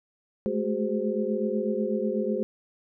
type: tone cluster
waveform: sine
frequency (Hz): 210.1 / 218.2 / 372.3 / 413.1 / 519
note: G#3 / A3 / F#4 / G#4 / C5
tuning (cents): +20 / -14 / +11 / -9 / -14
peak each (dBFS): -31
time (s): 0.46-2.43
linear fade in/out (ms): 0
effects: none

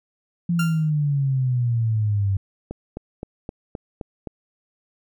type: exponential sweep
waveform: sine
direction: down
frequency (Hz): 174 to 96.1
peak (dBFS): -18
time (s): 0.49-2.37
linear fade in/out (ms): 5
type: tone with exponential decay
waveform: 30% pulse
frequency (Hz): 1390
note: F6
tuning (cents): -9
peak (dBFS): -20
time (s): 0.59-0.9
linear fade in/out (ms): 5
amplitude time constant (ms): 67
type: click train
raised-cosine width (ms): 2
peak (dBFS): -17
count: 7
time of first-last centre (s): 2.71-4.272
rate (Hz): 3.84
effects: none

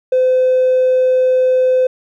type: tone with hard clipping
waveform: sine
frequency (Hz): 512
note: C5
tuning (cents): -38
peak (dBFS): -10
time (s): 0.12-1.87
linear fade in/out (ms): 5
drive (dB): 1
effects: none

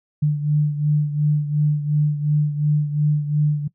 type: beating tone pair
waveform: sine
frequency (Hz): 148.5 / 151.3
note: D3 / D#3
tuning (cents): +20 / -48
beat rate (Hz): 2.8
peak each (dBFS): -17 / -23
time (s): 0.22-3.68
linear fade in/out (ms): 10
effects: noise-tail reverb RT60 0.1 s tail -20 dB re dry

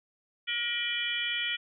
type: harmonic tone with a mistuned harmonic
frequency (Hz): 475.7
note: A#4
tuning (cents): +35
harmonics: 3 / 4 / 5 / 6 / 7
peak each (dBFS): -40 / -35 / -34 / -34 / -35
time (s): 0.47-1.57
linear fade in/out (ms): 20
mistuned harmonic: 6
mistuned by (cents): +98
effects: none

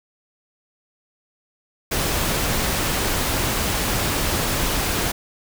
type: noise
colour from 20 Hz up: pink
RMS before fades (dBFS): -22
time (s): 1.91-5.12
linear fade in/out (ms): 10
effects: none

